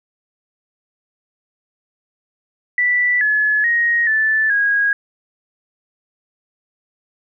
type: tone with pitch steps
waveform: sine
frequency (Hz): 1969 / 1708 / 1877 / 1754 / 1644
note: B6 / G#6 / A#6 / A6 / G#6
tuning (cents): -6 / +48 / +11 / -6 / -18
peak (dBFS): -13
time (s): 2.78-4.93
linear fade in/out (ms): 2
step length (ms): 430
effects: none